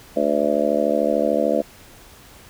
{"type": "harmonic tone", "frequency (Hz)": 73.42, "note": "D2", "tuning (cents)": 0, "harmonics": [3, 4, 5, 6, 7, 8, 9], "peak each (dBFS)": [-26, -25, -28, -31, -22, -22, -24], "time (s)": [0.16, 1.62], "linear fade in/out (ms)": 10, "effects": ["pink hiss -46 dBFS RMS until 2.49 s"]}